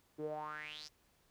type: tone with band-pass filter sweep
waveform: sawtooth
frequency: 151.6 Hz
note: D#3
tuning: 45 cents flat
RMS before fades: -44 dBFS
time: 0.18-0.89 s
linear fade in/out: 20 ms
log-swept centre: 350 to 5700 Hz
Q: 7.1
effects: pink hiss -72 dBFS RMS until 1.3 s